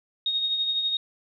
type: tone with tremolo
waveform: sine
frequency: 3729 Hz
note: A#7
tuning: in tune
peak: -21 dBFS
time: 0.26-0.97 s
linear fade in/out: 2 ms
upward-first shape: triangle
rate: 12 Hz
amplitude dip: 50%
effects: none